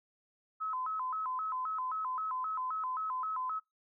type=tone with vibrato; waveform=sine; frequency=1146 Hz; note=D6; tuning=43 cents flat; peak=-33 dBFS; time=0.6-3.6 s; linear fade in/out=20 ms; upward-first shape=square; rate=3.8 Hz; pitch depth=200 cents each way; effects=noise-tail reverb RT60 0.2 s tail -25 dB re dry